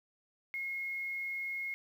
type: tone with quantisation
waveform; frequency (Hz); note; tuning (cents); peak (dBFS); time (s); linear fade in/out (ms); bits
sine; 2159; C#7; -46; -35; 0.54-1.74; 0; 10
effects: none